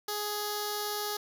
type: tone with notch filter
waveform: 5% pulse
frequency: 416.7 Hz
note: G#4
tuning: 6 cents sharp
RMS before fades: -34 dBFS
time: 0.08-1.17 s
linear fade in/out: 5 ms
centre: 2400 Hz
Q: 0.77
effects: none